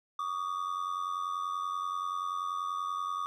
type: ring-modulated tone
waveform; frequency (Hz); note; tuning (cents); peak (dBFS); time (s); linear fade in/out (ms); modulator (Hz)
triangle; 1180; D6; +8; -27; 0.19-3.26; 0; 45.2
effects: none